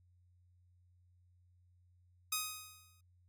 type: tone with exponential decay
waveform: 5% pulse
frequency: 1254 Hz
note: D#6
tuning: 13 cents sharp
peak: -20 dBFS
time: 2.32-3.01 s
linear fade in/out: 5 ms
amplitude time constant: 150 ms
effects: added 89 Hz sine -65 dBFS peak until 3.28 s + MP3 96 kbps